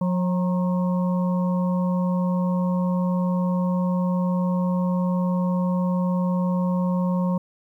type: harmonic tone with a mistuned harmonic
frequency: 180.1 Hz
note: F#3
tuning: 46 cents flat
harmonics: 1 / 3 / 5 / 6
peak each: -20 / -30 / -34 / -36 dBFS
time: 0.01-7.38 s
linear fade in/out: 5 ms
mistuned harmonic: 5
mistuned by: +61 cents
effects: 10-bit